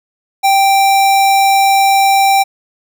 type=tone; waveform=square; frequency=784 Hz; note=G5; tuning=in tune; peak=-8 dBFS; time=0.43-2.44 s; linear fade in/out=20 ms; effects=none